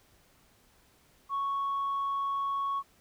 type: tone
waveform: sine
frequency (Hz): 1108.7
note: C#6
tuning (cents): 0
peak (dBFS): -27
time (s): 1.29-2.83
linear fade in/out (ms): 50
effects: tanh soft clip ceiling -26 dBFS + pink hiss -64 dBFS RMS until 3 s